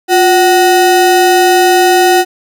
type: ring-modulated tone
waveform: square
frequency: 554.4 Hz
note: C#5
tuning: in tune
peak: -3 dBFS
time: 0.08-2.25 s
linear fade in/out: 50 ms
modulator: 199 Hz
effects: none